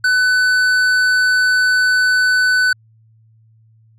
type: tone with tanh clipping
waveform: sine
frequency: 1500 Hz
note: F#6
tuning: 23 cents sharp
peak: -13 dBFS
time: 0.04-2.73 s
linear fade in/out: 5 ms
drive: 11 dB
effects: added 111 Hz sine -48 dBFS peak until 3.98 s